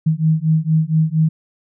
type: beating tone pair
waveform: sine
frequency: 156.3 / 160.6 Hz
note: D#3 / E3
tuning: +8 / -45 cents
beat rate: 4.3 Hz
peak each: -16 dBFS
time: 0.06-1.29 s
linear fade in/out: 10 ms
effects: none